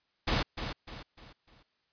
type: noise with echo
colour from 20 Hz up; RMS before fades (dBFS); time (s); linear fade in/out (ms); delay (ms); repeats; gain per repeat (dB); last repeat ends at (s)
pink; -28; 0.27-0.43; 10; 300; 4; -8; 1.63
effects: white hiss -75 dBFS RMS until 1.92 s + resampled to 11025 Hz